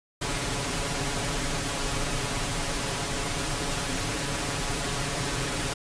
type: noise with comb filter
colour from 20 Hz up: pink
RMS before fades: -29 dBFS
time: 0.21-5.74 s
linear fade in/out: 10 ms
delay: 7.1 ms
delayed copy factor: +0.65
effects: resampled to 22050 Hz